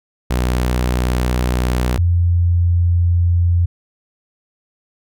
sawtooth / sine tone pair in turn, 61.74 / 86.81 Hz, B1 / F2, 0 / -10 cents, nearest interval tritone, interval 590 cents, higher second, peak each -11 dBFS, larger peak neither, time 0.3-1.98 / 1.98-3.66 s, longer neither, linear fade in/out 10 ms, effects none

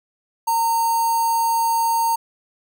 square tone with notch filter, 919 Hz, A#5, 25 cents flat, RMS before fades -19 dBFS, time 0.47-2.16 s, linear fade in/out 10 ms, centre 3000 Hz, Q 0.6, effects none

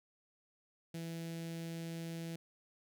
sawtooth tone with notch filter, 165.8 Hz, E3, 10 cents sharp, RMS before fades -43 dBFS, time 0.94-2.36 s, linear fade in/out 5 ms, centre 1100 Hz, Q 0.8, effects none

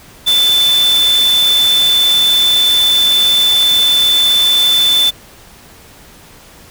sine tone in noise, 3520 Hz, A7, in tune, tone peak -8 dBFS, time 0.26-5.11 s, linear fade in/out 20 ms, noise white, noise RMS -21 dBFS, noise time 0.26-5.11 s, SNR +10 dB, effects pink hiss -40 dBFS RMS until 6.7 s

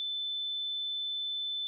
sine tone, 3520 Hz, A7, in tune, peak -32 dBFS, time 0-1.67 s, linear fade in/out 0 ms, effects none

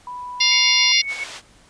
sine tone with pitch glide, 987.8 to 993.5 Hz, B5 to B5, 0 to +10 cents, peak -29 dBFS, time 0.07-0.92 s, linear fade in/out 2 ms, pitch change +10 cents, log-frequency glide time 0.4-0.79 s
harmonic tone, 700 Hz, F5, 4 cents sharp, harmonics 3 / 4 / 5 / 6 / 7 / 8, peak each -21 / -21 / -21 / -21 / -21 / -21 dBFS, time 0.4-1.02 s, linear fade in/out 10 ms
sine tone with tremolo, 2217 Hz, C#7, in tune, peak -22 dBFS, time 0.51-1.24 s, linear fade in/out 5 ms, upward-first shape sine, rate 7.2 Hz, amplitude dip 65%
white band-pass noise, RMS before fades -36 dBFS, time 1.07-1.42 s, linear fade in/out 50 ms, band 490 to 4800 Hz, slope 12 dB/octave
effects pink hiss -52 dBFS RMS until 1.69 s + resampled to 22050 Hz

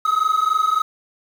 triangle tone pair together, 1260.5 / 1284 Hz, D#6 / E6, +22 / -46 cents, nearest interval unison, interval 32 cents, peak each -17 dBFS, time 0.05-0.82 s, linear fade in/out 5 ms, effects 7-bit

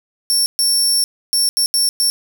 25% pulse tone bursts at uneven times, 5450 Hz, F8, 43 cents flat, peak -8 dBFS, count 6, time 0.3-0.46 / 0.59-1.04 / 1.33-1.49 / 1.57-1.66 / 1.74-1.89 / 2-2.1 s, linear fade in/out 0 ms, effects none

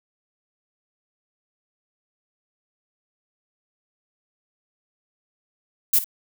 violet noise with echo, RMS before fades -17 dBFS, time 5.93-5.99 s, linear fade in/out 5 ms, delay 54 ms, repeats 1, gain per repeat -14 dB, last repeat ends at 6.044 s, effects none

